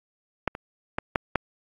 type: clicks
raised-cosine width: 0.5 ms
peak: -8 / -20 / -11 / -6 / -6 dBFS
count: 5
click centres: 0.477 / 0.551 / 0.985 / 1.158 / 1.357 s
effects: AAC 64 kbps